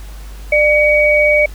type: tone pair together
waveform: sine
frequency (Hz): 597.6 / 2259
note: D5 / C#7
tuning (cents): +30 / +32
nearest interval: octave + major seventh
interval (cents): 2302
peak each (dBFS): -11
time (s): 0.52-1.46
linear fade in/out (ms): 5
effects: added 50 Hz sine -28 dBFS peak until 1.54 s + pink hiss -41 dBFS RMS until 1.54 s